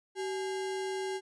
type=tone with sample-and-hold; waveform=sine; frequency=381.4 Hz; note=G4; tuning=47 cents flat; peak=-32 dBFS; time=0.15-1.21 s; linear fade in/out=50 ms; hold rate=1225 Hz; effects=resampled to 22050 Hz